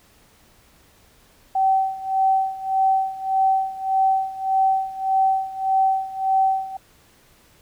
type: tone with tremolo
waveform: sine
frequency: 768 Hz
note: G5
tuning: 36 cents flat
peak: -14 dBFS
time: 1.55-6.77 s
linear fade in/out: 5 ms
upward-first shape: sine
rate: 1.7 Hz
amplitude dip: 85%
effects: pink hiss -55 dBFS RMS until 7.61 s